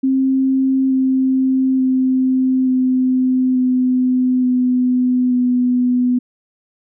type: tone with pitch steps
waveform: sine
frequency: 265.2 / 262.3 / 259.4 / 256.6 / 253.8 / 251 / 248.3 Hz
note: C4 / C4 / C4 / C4 / B3 / B3 / B3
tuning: +23 / +4 / -15 / -34 / +47 / +28 / +9 cents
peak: -12 dBFS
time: 0.03-6.19 s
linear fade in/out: 10 ms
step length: 880 ms
effects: none